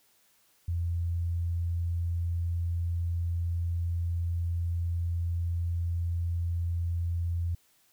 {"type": "tone", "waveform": "sine", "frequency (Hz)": 85.4, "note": "F2", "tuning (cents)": -38, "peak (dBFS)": -27, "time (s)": [0.68, 7.55], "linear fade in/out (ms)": 5, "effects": ["white hiss -66 dBFS RMS until 7.92 s"]}